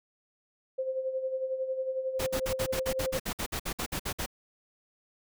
sine tone with tremolo, 523.3 Hz, C5, in tune, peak -27 dBFS, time 0.78-3.18 s, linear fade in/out 10 ms, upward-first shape sine, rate 11 Hz, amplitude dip 60%
pink noise bursts, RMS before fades -33 dBFS, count 16, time 2.19-4.262 s, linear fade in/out 10 ms, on 77 ms, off 56 ms
effects none

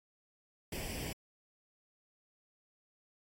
pink noise with comb filter, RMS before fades -41 dBFS, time 0.72-1.13 s, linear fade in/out 5 ms, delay 0.38 ms, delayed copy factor +0.75, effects AAC 48 kbps

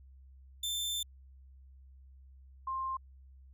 sawtooth / sine tone pair in turn, 3553 / 1056.3 Hz, A7 / C6, +16 / +16 cents, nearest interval octave + major sixth, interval 2100 cents, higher first, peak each -30 / -33 dBFS, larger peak first, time 0.63-1.03 / 2.67-2.97 s, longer first, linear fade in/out 5 ms, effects added 66 Hz sine -53 dBFS peak until 3.53 s

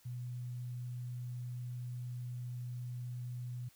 sine tone, 123.1 Hz, B2, 5 cents flat, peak -39 dBFS, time 0.05-3.69 s, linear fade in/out 10 ms, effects white hiss -66 dBFS RMS until 3.75 s

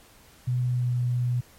sine tone with pitch glide, 124.5 to 122.93 Hz, B2 to B2, +14 to -8 cents, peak -22 dBFS, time 0.47-1.41 s, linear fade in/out 10 ms, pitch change -22 cents, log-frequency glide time 0.64-0.91 s, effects pink hiss -54 dBFS RMS until 1.58 s + MP3 64 kbps

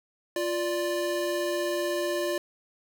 square tone pair together, 349 / 587 Hz, F4 / D5, -1 / -1 cents, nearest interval major sixth, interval 900 cents, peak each -30 / -30 dBFS, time 0.36-2.38 s, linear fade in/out 2 ms, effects none

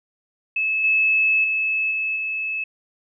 sine tone with level steps, 2600 Hz, E7, 24 cents flat, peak -19 / -15 / -19 / -21 / -23 dBFS, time 0.56-2.64 s, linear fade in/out 5 ms, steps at 0.84 / 1.44 / 1.91 / 2.16 s, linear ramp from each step 2 ms, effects none

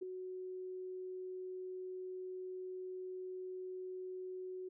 sine tone with ADSR envelope, 370 Hz, F#4, in tune, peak -36 dBFS, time 0.01-4.69 s, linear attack 16 ms, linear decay 5 ms, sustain -6 dB, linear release 11 ms, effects none

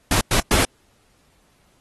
pink noise bursts at uneven times, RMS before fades -18 dBFS, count 3, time 0.11-0.21 / 0.31-0.4 / 0.51-0.65 s, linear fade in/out 2 ms, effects pink hiss -61 dBFS RMS until 1.8 s + AAC 32 kbps

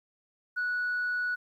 sine tone, 1471 Hz, F#6, 11 cents flat, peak -26 dBFS, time 0.56-1.36 s, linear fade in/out 20 ms, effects tanh soft clip ceiling -25 dBFS + 11-bit

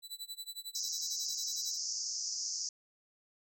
sawtooth tone with tremolo, 3976 Hz, B7, 11 cents sharp, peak -36 dBFS, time 0.02-1.78 s, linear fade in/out 50 ms, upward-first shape sine, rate 11 Hz, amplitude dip 95%
pink band-pass noise, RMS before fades -38 dBFS, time 0.75-2.69 s, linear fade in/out 2 ms, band 4900 to 6800 Hz, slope 96 dB/octave
effects none

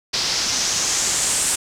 white noise with low-pass filter sweep, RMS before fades -21 dBFS, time 0.13-1.56 s, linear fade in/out 10 ms, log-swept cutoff 4900 to 8600 Hz, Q 3, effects none

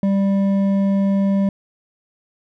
sine tone with hard clipping, 196.7 Hz, G3, 6 cents sharp, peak -16 dBFS, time 0.03-1.49 s, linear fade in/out 2 ms, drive 7 dB, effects none

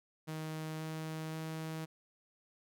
sawtooth tone with pitch steps, 157.2 / 158.29 / 159.39 Hz, D#3 / D#3 / D#3, +18 / +30 / +42 cents, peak -35 dBFS, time 0.27-1.86 s, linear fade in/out 20 ms, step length 530 ms, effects none

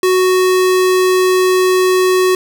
square tone, 370 Hz, F#4, in tune, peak -10 dBFS, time 0.03-2.35 s, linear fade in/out 2 ms, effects none

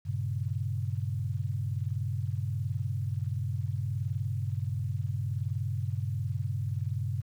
sine chord, G diminished, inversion none, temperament equal with one note detuned, 98 / 119.4 / 138.59 Hz, G2 / Bb2 / Db3, 0 / +42 / 0 cents, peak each -32 / -34 / -35 dBFS, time 0.05-7.22 s, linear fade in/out 20 ms, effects 10-bit

